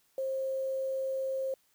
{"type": "tone with quantisation", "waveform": "sine", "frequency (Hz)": 532, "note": "C5", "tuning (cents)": 29, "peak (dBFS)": -30, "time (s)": [0.18, 1.54], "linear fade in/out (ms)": 2, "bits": 9, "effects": ["white hiss -70 dBFS RMS until 1.74 s"]}